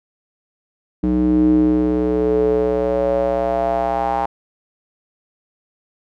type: tone with band-pass filter sweep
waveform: square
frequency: 61.74 Hz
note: B1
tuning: in tune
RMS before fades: -17 dBFS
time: 1.03-4.26 s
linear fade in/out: 5 ms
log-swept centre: 260 to 840 Hz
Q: 5.8
effects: none